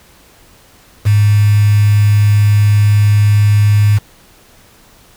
sine tone with quantisation, 103.83 Hz, G#2, in tune, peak -6 dBFS, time 1.05-3.99 s, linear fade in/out 20 ms, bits 4, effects pink hiss -45 dBFS RMS until 5.16 s

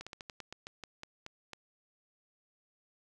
slowing click train, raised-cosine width 0.2 ms, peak -26 dBFS, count 12, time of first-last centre 0.01-1.533 s, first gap 56 ms, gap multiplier 1.17, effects none

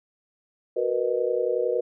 sine chord, B major seventh, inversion second, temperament just, 370.4 / 463 / 493.9 / 617.4 Hz, F#4 / A#4 / B4 / D#5, +2 / -12 / 0 / -14 cents, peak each -29 / -27 / -25 / -31 dBFS, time 0.76-1.81 s, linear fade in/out 10 ms, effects none

